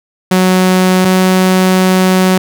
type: tone pair in turn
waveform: sawtooth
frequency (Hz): 185 / 186.07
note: F#3 / F#3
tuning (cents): 0 / +10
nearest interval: unison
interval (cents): 10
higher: second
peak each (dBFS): -3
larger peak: neither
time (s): 0.31-1.05 / 1.05-2.38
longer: second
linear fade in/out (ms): 5
effects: none